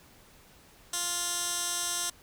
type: tone with band-pass filter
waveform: 15% pulse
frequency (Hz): 350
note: F4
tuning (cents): +4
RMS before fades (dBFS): -32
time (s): 0.93-2.1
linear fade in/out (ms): 5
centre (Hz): 7800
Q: 1.5
effects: pink hiss -57 dBFS RMS until 2.22 s